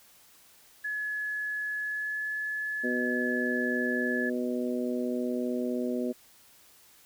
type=tone with pitch glide; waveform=sine; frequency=1701 to 1713.8 Hz; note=G#6 to A6; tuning=+41 to -46 cents; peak=-30 dBFS; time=0.84-4.3 s; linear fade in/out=10 ms; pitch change=+13 cents; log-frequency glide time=1.8-2.22 s
type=harmonic tone; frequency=123.47 Hz; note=B2; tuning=in tune; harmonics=2 / 3 / 4 / 5; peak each=-30 / -34 / -36 / -38 dBFS; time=2.83-6.13 s; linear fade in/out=20 ms
effects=white hiss -58 dBFS RMS until 7.05 s